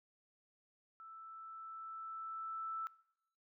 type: tone with level ramp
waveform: sine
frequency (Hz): 1321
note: E6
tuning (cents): +3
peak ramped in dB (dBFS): -51 to -38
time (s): 1-2.87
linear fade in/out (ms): 0
effects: noise-tail reverb RT60 0.8 s tail -22 dB re dry